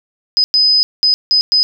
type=tone bursts at uneven times; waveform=sine; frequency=5020 Hz; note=D#8; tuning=15 cents sharp; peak=-8 dBFS; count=5; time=0.37-0.44 / 0.54-0.83 / 1.03-1.14 / 1.31-1.41 / 1.52-1.63 s; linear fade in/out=0 ms; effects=none